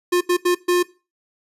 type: tone bursts at uneven times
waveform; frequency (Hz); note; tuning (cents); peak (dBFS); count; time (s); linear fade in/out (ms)
square; 355.2; F4; +29; -15; 4; 0.12-0.21 / 0.29-0.37 / 0.45-0.55 / 0.68-0.83; 10
effects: noise-tail reverb RT60 0.3 s tail -19 dB re dry + resampled to 32000 Hz